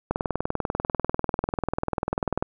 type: click train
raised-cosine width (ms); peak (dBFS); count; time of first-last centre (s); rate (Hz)
1; -10; 48; 0.11-2.425; 20.3
effects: none